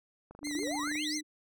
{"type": "click train", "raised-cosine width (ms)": 1, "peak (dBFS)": -35, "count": 17, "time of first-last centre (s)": [0.31, 0.955], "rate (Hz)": 24.8}
{"type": "tone with pitch glide", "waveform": "sine", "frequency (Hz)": [293.7, 302.8], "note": ["D4", "D#4"], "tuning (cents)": [0, -47], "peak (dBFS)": -35, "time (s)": [0.41, 1.23], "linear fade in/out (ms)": 50, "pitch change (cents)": 53, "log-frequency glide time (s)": [0.86, 1]}
{"type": "tone with vibrato", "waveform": "15% pulse", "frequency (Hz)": 2010, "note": "B6", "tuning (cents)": 30, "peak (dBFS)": -31, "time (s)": [0.44, 1.21], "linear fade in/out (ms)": 10, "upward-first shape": "triangle", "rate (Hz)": 7.3, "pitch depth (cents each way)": 120}
{"type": "exponential sweep", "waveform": "sine", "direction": "up", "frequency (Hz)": [293.7, 6490], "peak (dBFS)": -35, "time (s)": [0.55, 1.18], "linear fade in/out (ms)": 5}
{"effects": []}